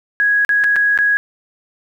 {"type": "tone with dropouts", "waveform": "sine", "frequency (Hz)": 1661.2, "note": "G#6", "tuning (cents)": 0, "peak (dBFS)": -11, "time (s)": [0.2, 1.17], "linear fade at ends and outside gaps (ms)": 0, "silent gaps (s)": [[0.449, 0.492], [0.638, 0.642], [0.759, 0.764], [0.976, 0.988]], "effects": ["8-bit"]}